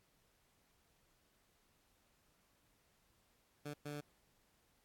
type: tone bursts at uneven times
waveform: 15% pulse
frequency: 146.83 Hz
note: D3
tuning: in tune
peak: -37 dBFS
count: 2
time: 3.65-3.74 / 3.85-4.01 s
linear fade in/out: 10 ms
effects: pink hiss -75 dBFS RMS until 4.84 s + AAC 64 kbps